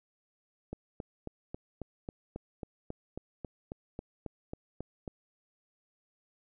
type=click train; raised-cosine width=2 ms; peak=-25 dBFS; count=17; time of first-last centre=0.73-5.078 s; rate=3.68 Hz; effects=none